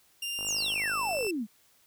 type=tone with pitch glide; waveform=sawtooth; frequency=2794 to 2666 Hz; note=F7 to E7; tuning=0 to +19 cents; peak=-29 dBFS; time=0.22-1.31 s; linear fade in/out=5 ms; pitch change=-81 cents; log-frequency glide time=0.5-0.98 s
type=click train; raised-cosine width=1 ms; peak=-30 dBFS; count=46; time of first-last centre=0.39-1.267 s; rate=51.3 Hz
type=exponential sweep; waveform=sine; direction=down; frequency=8372 to 196 Hz; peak=-29 dBFS; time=0.44-1.47 s; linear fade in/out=50 ms
effects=white hiss -64 dBFS RMS until 1.86 s